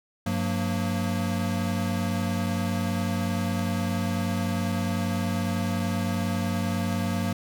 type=tone cluster; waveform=square; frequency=97.8 / 180.9 / 231 Hz; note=G2 / F#3 / A#3; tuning=-4 / -39 / -16 cents; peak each=-30 dBFS; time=0.26-7.33 s; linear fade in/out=5 ms; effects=none